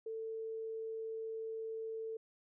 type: tone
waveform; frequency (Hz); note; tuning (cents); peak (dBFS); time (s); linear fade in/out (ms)
sine; 445.8; A4; +23; -39; 0.06-2.17; 5
effects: none